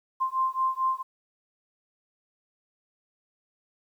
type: beating tone pair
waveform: sine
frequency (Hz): 1046 / 1050.5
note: C6 / C6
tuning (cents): -1 / +7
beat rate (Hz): 4.5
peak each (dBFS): -27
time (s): 0.2-1.03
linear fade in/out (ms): 20
effects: 10-bit